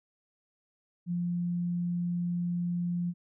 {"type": "tone", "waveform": "sine", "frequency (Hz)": 174.61, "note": "F3", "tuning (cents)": 0, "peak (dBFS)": -28, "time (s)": [1.06, 3.14], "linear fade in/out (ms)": 50, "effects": []}